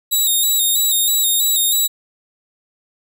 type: tone with vibrato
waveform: 5% pulse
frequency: 3796 Hz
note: A#7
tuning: 31 cents sharp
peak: -7 dBFS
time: 0.11-1.88 s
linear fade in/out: 20 ms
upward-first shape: square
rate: 3.1 Hz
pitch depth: 45 cents each way
effects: none